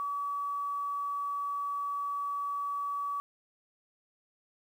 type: tone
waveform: sine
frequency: 1141 Hz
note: C#6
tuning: 50 cents sharp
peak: -31 dBFS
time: 0-3.2 s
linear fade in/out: 0 ms
effects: 10-bit